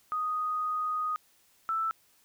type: tone pair in turn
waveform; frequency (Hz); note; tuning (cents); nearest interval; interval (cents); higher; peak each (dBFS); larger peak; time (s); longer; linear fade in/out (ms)
sine; 1244.5 / 1322.2; D#6 / E6; 0 / +5; minor second; 105; second; -28 / -27; second; 0.12-1.16 / 1.69-1.91; first; 0
effects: white hiss -65 dBFS RMS until 2.24 s